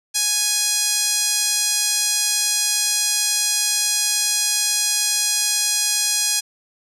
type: tone with band-pass filter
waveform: 5% pulse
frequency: 830.6 Hz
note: G#5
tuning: in tune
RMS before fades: -20 dBFS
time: 0.14-6.41 s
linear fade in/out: 20 ms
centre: 6800 Hz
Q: 0.78
effects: none